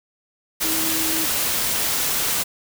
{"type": "tone in noise", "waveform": "sine", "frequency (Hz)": 320.4, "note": "E4", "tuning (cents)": -49, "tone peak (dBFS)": -28, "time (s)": [0.63, 1.26], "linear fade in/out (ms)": 20, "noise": "white", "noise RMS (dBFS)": -22, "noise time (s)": [0.6, 2.44], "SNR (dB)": -9, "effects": []}